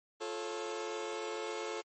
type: chord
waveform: sawtooth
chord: F augmented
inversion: none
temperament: just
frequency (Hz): 349.2 / 436.5 / 545.7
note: F4 / A4 / C#5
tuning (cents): 0 / -14 / -27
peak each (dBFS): -39 / -35 / -40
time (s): 0.2-1.82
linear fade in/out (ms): 20
effects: MP3 32 kbps